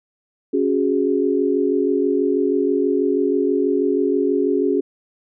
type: chord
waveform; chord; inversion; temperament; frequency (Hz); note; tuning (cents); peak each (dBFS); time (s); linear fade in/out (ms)
sine; C# suspended fourth; none; just; 277.2 / 369.6 / 415.8; C#4 / F#4 / G#4; 0 / -2 / +2; -20; 0.53-4.81; 10
effects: none